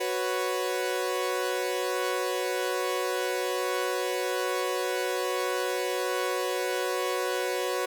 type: chord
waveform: sawtooth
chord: F# suspended fourth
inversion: none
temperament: equal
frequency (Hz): 370 / 493.9 / 554.4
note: F#4 / B4 / C#5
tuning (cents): 0 / 0 / 0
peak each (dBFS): -27 / -27 / -29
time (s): 0-7.86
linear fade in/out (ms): 10
effects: none